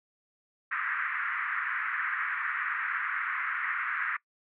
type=band-pass noise; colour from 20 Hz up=white; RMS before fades=-32 dBFS; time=0.71-4.17 s; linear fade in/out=10 ms; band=1200 to 2000 Hz; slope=48 dB/octave; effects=noise-tail reverb RT60 0.1 s tail -22 dB re dry